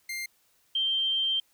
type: tone pair in turn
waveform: sawtooth / sine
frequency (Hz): 2100 / 3146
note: C7 / G7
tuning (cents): +6 / +6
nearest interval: perfect fifth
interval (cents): 700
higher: second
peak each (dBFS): -29 / -24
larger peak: second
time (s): 0.09-0.26 / 0.75-1.4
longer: second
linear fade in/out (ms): 5
effects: white hiss -67 dBFS RMS until 1.53 s